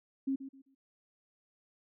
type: tone with echo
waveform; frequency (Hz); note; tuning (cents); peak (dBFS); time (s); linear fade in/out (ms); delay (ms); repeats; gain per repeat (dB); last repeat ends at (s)
sine; 270.1; C#4; -45; -29; 0.27-0.36; 10; 130; 3; -12; 0.75
effects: none